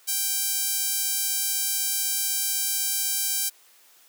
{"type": "tone with high-pass filter", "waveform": "sawtooth", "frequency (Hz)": 784, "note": "G5", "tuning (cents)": 0, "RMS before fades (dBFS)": -26, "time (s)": [0.07, 3.5], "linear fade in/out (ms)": 20, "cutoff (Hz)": 7400, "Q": 0.65, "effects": ["white hiss -56 dBFS RMS until 4.08 s", "high-pass 400 Hz 12 dB/octave"]}